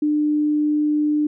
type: tone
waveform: sine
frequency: 299.5 Hz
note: D4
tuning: 34 cents sharp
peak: -16 dBFS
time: 0.02-1.27 s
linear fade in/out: 5 ms
effects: none